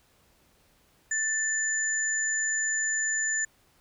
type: tone pair together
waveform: sine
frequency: 1766 / 7031 Hz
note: A6 / A8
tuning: +6 / -2 cents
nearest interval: 2 octaves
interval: 2392 cents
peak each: -28 dBFS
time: 1.11-3.45 s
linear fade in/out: 5 ms
effects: pink hiss -64 dBFS RMS until 3.8 s